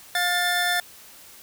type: tone pair together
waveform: 25% pulse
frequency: 710 / 1770.6 Hz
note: F5 / A6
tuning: +28 / +10 cents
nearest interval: octave + major third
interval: 1582 cents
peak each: -21 / -19 dBFS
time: 0.15-0.8 s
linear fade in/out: 2 ms
effects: white hiss -47 dBFS RMS until 1.42 s